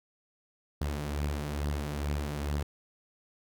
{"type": "beating tone pair", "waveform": "sawtooth", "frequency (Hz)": [72.5, 74.8], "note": ["D2", "D2"], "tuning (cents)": [-22, 32], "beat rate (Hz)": 2.3, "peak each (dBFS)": [-28, -33], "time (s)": [0.81, 2.63], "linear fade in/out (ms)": 5, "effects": []}